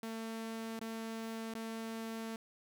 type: tone with dropouts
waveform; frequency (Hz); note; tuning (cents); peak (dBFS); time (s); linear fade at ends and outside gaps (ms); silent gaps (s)
sawtooth; 224.8; A3; +37; -36; 0.03-2.36; 2; 0.793-0.812 / 1.539-1.55
effects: none